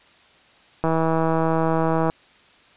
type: click train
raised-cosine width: 1 ms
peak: -8 dBFS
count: 205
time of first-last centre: 0.84-2.099 s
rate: 162 Hz
effects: white hiss -53 dBFS RMS until 2.76 s + resampled to 8000 Hz